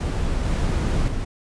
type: noise with level steps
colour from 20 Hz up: brown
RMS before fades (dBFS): -23 / -21 / -26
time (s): 0-1.25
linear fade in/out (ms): 10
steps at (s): 0.45 / 1.08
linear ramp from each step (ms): 2
effects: resampled to 22050 Hz